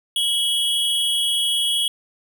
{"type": "tone pair together", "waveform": "square", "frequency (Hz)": [2973, 3306], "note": ["F#7", "G#7"], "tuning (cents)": [8, -9], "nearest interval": "major second", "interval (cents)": 183, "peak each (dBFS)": [-25, -20], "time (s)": [0.16, 1.88], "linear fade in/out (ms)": 2, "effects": ["9-bit"]}